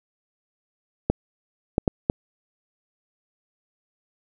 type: clicks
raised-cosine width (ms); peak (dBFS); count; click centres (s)
2; -5; 4; 1.1 / 1.781 / 1.878 / 2.099
effects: none